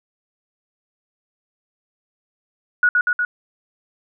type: tone with echo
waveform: sine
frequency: 1458 Hz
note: F#6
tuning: 26 cents flat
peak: -11 dBFS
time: 2.83-2.89 s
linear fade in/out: 2 ms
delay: 120 ms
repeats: 3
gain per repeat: -2 dB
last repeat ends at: 3.25 s
effects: none